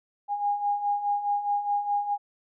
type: beating tone pair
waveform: sine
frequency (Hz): 814 / 818.8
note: G#5 / G#5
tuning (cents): -35 / -25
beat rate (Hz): 4.8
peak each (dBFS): -31 / -25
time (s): 0.28-2.18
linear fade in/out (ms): 50
effects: none